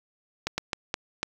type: slowing click train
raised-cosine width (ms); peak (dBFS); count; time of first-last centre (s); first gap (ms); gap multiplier
0.2; -10; 5; 0.47-1.23; 110; 1.38
effects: 7-bit